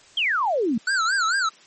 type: exponential sweep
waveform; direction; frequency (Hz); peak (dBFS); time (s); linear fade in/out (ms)
sine; down; 3322 to 207.7; -19; 0.17-0.78; 5
type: tone with vibrato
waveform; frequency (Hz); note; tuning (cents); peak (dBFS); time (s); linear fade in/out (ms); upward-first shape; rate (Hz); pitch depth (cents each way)
square; 1447; F#6; -39; -20; 0.87-1.49; 5; sine; 4.5; 190
effects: white hiss -51 dBFS RMS until 1.66 s + MP3 32 kbps